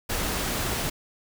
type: noise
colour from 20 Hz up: pink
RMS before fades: -28 dBFS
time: 0.09-0.9 s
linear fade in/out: 10 ms
effects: none